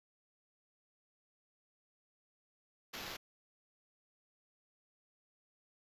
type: noise with sample-and-hold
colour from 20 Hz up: white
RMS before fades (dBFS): -45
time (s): 2.93-3.17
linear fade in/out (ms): 10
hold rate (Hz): 8820
effects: resampled to 32000 Hz